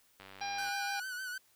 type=click train; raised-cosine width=0.3 ms; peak=-34 dBFS; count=48; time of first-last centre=0.2-0.688 s; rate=96.4 Hz
type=harmonic tone; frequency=802 Hz; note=G5; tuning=39 cents sharp; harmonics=1 / 2 / 3 / 4 / 5 / 6 / 7; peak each=-37 / -45 / -43 / -53 / -46 / -49 / -47 dBFS; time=0.41-1 s; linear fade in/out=5 ms
type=tone with vibrato; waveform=45% pulse; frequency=1500 Hz; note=F#6; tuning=23 cents sharp; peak=-38 dBFS; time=0.58-1.38 s; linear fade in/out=5 ms; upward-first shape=sine; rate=6.6 Hz; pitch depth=52 cents each way
effects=white hiss -68 dBFS RMS until 1.55 s